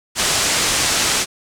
white low-pass noise, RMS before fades -18 dBFS, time 0.15-1.26 s, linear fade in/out 50 ms, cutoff 8500 Hz, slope 24 dB/octave, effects none

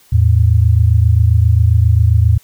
sine tone pair together, 82.1 / 109.59 Hz, E2 / A2, -6 / -6 cents, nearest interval perfect fourth, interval 500 cents, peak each -10 dBFS, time 0.12-2.38 s, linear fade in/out 10 ms, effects white hiss -49 dBFS RMS until 2.43 s

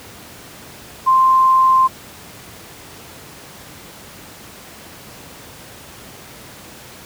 sine tone, 1046.5 Hz, C6, in tune, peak -9 dBFS, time 1.06-1.88 s, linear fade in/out 20 ms, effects pink hiss -38 dBFS RMS until 7.05 s + high-pass 80 Hz 12 dB/octave

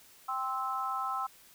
sine chord, C major, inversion second, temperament just, 784.9 / 1046.5 / 1308.1 Hz, G5 / C6 / E6, +2 / 0 / -14 cents, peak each -37 / -36 / -34 dBFS, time 0.28-1.27 s, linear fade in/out 10 ms, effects white hiss -58 dBFS RMS until 1.54 s

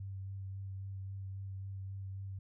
sine tone with vibrato, 96.8 Hz, G2, 21 cents flat, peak -40 dBFS, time 0-2.39 s, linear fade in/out 5 ms, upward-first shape sine, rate 3.7 Hz, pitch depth 16 cents each way, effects none

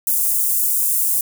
white high-pass noise, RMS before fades -18 dBFS, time 0.07-1.21 s, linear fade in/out 2 ms, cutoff 8300 Hz, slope 24 dB/octave, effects none

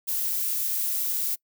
violet noise, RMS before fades -27 dBFS, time 0.07-1.36 s, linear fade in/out 20 ms, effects noise-tail reverb RT60 0.1 s tail -25 dB re dry

